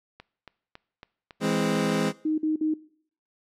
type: click train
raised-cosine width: 0.3 ms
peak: -27 dBFS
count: 7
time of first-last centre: 0.2-1.862 s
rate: 3.61 Hz
type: chord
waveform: 25% pulse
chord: E augmented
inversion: none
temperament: equal with one note detuned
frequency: 163.68 / 207.7 / 261.6 Hz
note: E3 / G#3 / B#3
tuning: -12 / 0 / 0 cents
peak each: -25 / -22 / -24 dBFS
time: 1.4-2.13 s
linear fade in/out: 50 ms
type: tone bursts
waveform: sine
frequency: 311.1 Hz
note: D#4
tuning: in tune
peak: -22 dBFS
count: 3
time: 2.25-2.74 s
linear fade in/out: 5 ms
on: 130 ms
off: 50 ms
effects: noise-tail reverb RT60 0.6 s tail -21 dB re dry + low-pass 10000 Hz 12 dB/octave